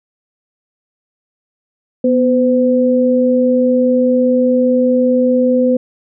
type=tone pair together; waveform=sine; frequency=246.9 / 509.4 Hz; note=B3 / C5; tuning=0 / -46 cents; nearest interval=octave + minor second; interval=1254 cents; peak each=-12 dBFS; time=2.04-5.77 s; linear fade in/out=5 ms; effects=none